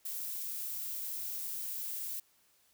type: noise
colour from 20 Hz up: violet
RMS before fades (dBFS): -39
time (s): 0.05-2.2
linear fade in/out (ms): 5
effects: white hiss -69 dBFS RMS until 2.73 s